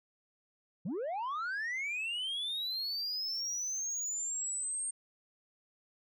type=linear sweep; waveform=sine; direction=up; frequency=144.3 to 8670 Hz; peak=-31 dBFS; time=0.85-4.91 s; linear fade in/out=10 ms; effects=tanh soft clip ceiling -33 dBFS